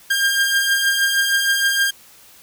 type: beating tone pair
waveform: sawtooth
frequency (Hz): 1600 / 1606.4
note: G6 / G6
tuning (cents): +35 / +42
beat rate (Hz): 6.4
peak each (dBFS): -19 / -13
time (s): 0.1-1.91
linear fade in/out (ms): 10
effects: white hiss -47 dBFS RMS until 2.42 s